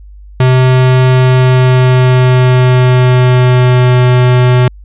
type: tone with pitch glide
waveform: square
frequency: 128.4 to 125.18 Hz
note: C3 to B2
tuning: -32 to +24 cents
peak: -5 dBFS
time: 0.4-4.68 s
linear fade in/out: 2 ms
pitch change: -44 cents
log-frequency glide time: 1.21-4.03 s
effects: added 50 Hz sine -30 dBFS peak until 4.84 s + resampled to 8000 Hz